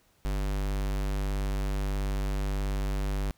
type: tone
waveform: square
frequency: 49.22 Hz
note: G1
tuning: 8 cents sharp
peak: -28 dBFS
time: 0.25-3.31 s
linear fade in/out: 0 ms
effects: pink hiss -66 dBFS RMS until 3.37 s